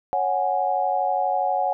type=chord; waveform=sine; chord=C# suspended fourth; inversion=none; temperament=just; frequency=554.4 / 739.2 / 831.5 Hz; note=C#5 / F#5 / G#5; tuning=0 / -2 / +2 cents; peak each=-27 / -22 / -25 dBFS; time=0.13-1.73 s; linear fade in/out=0 ms; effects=none